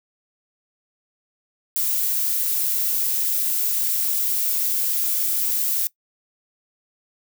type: noise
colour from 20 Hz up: violet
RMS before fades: -22 dBFS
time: 1.76-5.87 s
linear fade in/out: 0 ms
effects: noise-tail reverb RT60 0.1 s tail -21 dB re dry